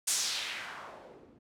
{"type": "noise with low-pass filter sweep", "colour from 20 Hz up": "blue", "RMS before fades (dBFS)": -37, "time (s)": [0.07, 1.39], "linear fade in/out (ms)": 10, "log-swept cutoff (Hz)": [8800, 230], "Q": 1.7, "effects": []}